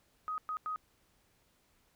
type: tone bursts at uneven times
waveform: sine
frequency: 1255 Hz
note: D#6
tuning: 15 cents sharp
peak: -34 dBFS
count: 3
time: 0.28-0.38 / 0.49-0.57 / 0.66-0.76 s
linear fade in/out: 0 ms
effects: pink hiss -71 dBFS RMS until 1.95 s